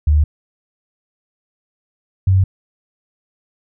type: tone pair in turn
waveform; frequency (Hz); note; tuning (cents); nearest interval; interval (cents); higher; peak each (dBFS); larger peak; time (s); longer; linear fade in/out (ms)
sine; 75 / 94.88; D2 / F#2; +37 / +44; major third; 407; second; -9; neither; 0.07-0.24 / 2.27-2.44; neither; 5
effects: none